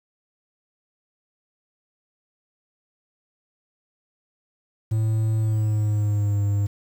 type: tone with pitch glide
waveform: triangle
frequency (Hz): 110 to 101.45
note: A2 to G#2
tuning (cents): 0 to -40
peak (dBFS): -17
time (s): 4.91-6.67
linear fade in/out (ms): 10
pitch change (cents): -140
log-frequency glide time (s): 5.38-6.41
effects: 8-bit